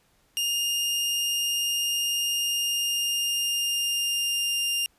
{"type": "tone with pitch glide", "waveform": "sawtooth", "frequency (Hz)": [2823, 2800], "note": ["F7", "F7"], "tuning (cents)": [18, 4], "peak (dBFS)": -21, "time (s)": [0.37, 4.86], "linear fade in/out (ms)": 0, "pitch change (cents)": -14, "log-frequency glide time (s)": [2.32, 4.72], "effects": ["pink hiss -65 dBFS RMS until 4.98 s", "resampled to 32000 Hz"]}